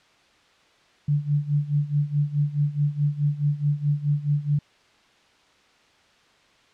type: tone with tremolo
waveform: sine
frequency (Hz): 146.1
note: D3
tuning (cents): -9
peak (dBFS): -17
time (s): 1.08-4.59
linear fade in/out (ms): 5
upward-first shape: sine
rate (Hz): 4.7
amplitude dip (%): 85
effects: white hiss -58 dBFS RMS until 6.73 s + low-pass 4000 Hz 12 dB/octave